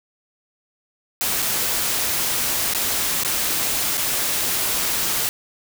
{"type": "noise with dropouts", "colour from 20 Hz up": "white", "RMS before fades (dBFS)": -22, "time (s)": [1.21, 5.29], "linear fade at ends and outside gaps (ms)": 0, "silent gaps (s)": [[1.421, 1.425], [2.736, 2.748], [3.235, 3.248], [3.972, 3.978]], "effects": []}